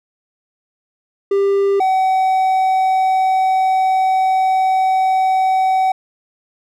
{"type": "tone pair in turn", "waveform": "triangle", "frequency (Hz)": [396.7, 756.9], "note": ["G4", "F#5"], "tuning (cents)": [21, 39], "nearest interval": "major seventh", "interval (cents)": 1118, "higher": "second", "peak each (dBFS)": -10, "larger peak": "neither", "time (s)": [[1.31, 1.8], [1.8, 5.92]], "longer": "second", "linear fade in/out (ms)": 5, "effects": []}